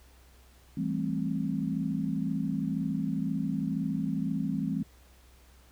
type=chord; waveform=sine; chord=A minor seventh; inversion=second; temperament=just; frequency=165 / 198 / 220 / 264 Hz; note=E3 / G3 / A3 / C4; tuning=+2 / +18 / 0 / +16 cents; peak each=-33 / -33 / -35 / -33 dBFS; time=0.77-4.83 s; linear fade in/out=5 ms; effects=added 63 Hz sine -56 dBFS peak until 5.71 s + pink hiss -61 dBFS RMS until 5.71 s